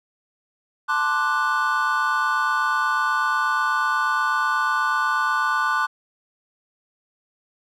triangle chord, D dominant seventh, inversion second, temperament equal, 880 / 1046.5 / 1174.7 / 1480 Hz, A5 / C6 / D6 / F#6, 0 / 0 / 0 / 0 cents, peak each -26 / -24 / -22 / -21 dBFS, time 0.88-5.87 s, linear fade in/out 20 ms, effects none

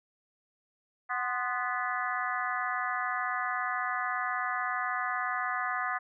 harmonic tone with a mistuned harmonic, 247.1 Hz, B3, 1 cent sharp, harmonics 3 / 4 / 5 / 6 / 7 / 8, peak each -36 / -38 / -34 / -38 / -36 / -39 dBFS, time 1.09-5.99 s, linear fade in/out 20 ms, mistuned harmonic 4, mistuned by +92 cents, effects none

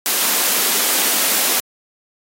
white high-pass noise, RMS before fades -17 dBFS, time 0.06-1.6 s, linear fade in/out 0 ms, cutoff 190 Hz, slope 96 dB/octave, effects AAC 48 kbps

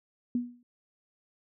sine tone with exponential decay, 243 Hz, B3, 28 cents flat, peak -23 dBFS, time 0.35-0.63 s, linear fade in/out 2 ms, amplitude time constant 59 ms, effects none

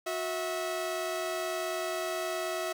sawtooth tone pair together, 364.4 / 650.1 Hz, F#4 / E5, -26 / -24 cents, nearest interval minor seventh, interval 1002 cents, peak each -32 / -29 dBFS, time 0.06-2.73 s, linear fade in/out 10 ms, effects none

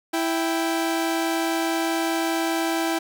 sawtooth tone pair together, 329.6 / 784 Hz, E4 / G5, 0 / 0 cents, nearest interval octave + minor third, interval 1500 cents, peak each -19 / -24 dBFS, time 0.13-2.99 s, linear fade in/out 10 ms, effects none

